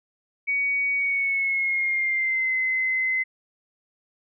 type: tone with pitch glide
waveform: sine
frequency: 2250 to 2051 Hz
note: C#7 to C7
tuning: +25 to -35 cents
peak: -21 dBFS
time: 0.47-3.24 s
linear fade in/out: 20 ms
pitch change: -160 cents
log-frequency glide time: 0.97-2.54 s
effects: none